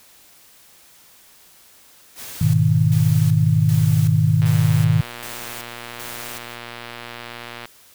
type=noise with tremolo; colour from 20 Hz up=white; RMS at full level=-35 dBFS; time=2.15-6.59 s; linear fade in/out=50 ms; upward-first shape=square; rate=1.3 Hz; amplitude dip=70%
type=chord; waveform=sine; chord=G# minor; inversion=none; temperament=equal; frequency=103.83 / 123.47 / 155.56 Hz; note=G#2 / B2 / D#3; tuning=0 / 0 / 0 cents; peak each=-18 / -19 / -16 dBFS; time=2.41-5.01 s; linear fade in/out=5 ms
type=click train; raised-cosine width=0.3 ms; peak=-17 dBFS; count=386; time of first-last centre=4.42-7.655 s; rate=119 Hz
effects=white hiss -50 dBFS RMS until 7.94 s